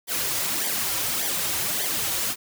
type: noise with flanger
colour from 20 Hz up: white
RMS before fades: -26 dBFS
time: 0.07-2.36 s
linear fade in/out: 50 ms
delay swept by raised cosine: 0.74 to 4.74 ms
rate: 1.7 Hz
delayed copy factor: -0.7
effects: none